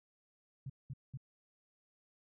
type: tone bursts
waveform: sine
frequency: 133.2 Hz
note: C3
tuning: 31 cents sharp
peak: -40 dBFS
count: 3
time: 0.66-1.174 s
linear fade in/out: 5 ms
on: 38 ms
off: 200 ms
effects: none